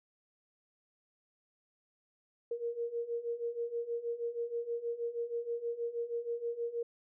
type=beating tone pair; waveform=sine; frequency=466.2 / 472.5 Hz; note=A#4 / A#4; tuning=0 / +23 cents; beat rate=6.3 Hz; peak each=-39 / -36 dBFS; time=2.51-6.83 s; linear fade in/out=5 ms; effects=none